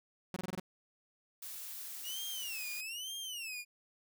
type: tone bursts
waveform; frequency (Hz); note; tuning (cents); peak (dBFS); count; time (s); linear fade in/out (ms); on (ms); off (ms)
sawtooth; 185; F#3; 0; -33; 6; 0.34-0.598; 0; 23; 24
type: noise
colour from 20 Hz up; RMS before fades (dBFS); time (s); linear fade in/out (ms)
blue; -45; 1.42-2.81; 5
type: tone with vibrato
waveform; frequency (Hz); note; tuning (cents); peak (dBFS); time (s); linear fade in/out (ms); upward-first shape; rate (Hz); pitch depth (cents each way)
sawtooth; 2794; F7; 0; -37; 2.03-3.65; 50; sine; 1.1; 240
effects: none